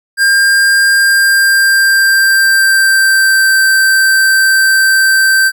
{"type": "tone with pitch glide", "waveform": "square", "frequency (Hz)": [1600, 1558], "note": ["G6", "G6"], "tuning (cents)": [35, -11], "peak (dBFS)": -7, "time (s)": [0.17, 5.52], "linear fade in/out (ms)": 50, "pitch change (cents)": -46, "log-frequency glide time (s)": [0.92, 3.57], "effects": []}